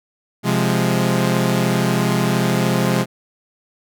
sawtooth chord, F minor, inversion second, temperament equal, 130.81 / 174.61 / 207.7 Hz, C3 / F3 / Ab3, 0 / 0 / 0 cents, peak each -16 dBFS, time 0.43-3.06 s, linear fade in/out 50 ms, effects none

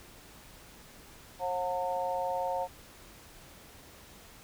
harmonic tone, 180 Hz, F#3, 47 cents flat, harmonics 3 / 4 / 5, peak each -34 / -34 / -34 dBFS, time 1.39-2.68 s, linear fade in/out 50 ms, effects pink hiss -53 dBFS RMS until 4.43 s

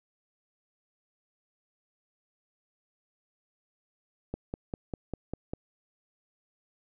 click train, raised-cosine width 2 ms, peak -20 dBFS, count 7, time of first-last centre 4.34-5.535 s, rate 5.02 Hz, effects none

